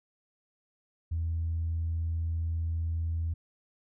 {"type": "tone", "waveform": "sine", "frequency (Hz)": 82.4, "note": "E2", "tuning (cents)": 0, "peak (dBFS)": -27, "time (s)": [1.11, 3.34], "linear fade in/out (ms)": 10, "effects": ["tanh soft clip ceiling -24 dBFS"]}